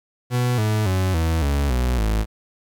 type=tone with pitch steps; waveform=40% pulse; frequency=123.47 / 107.49 / 93.57 / 81.46 / 70.91 / 61.73 / 53.74 Hz; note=B2 / A2 / F#2 / E2 / C#2 / B1 / A1; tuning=0 / -40 / +20 / -20 / +40 / 0 / -40 cents; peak=-17 dBFS; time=0.3-2.26 s; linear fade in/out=50 ms; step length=280 ms; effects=9-bit